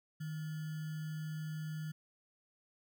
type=tone with sample-and-hold; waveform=sine; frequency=155.56 Hz; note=D#3; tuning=in tune; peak=-38 dBFS; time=0.2-1.92 s; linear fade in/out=10 ms; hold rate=1575 Hz; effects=none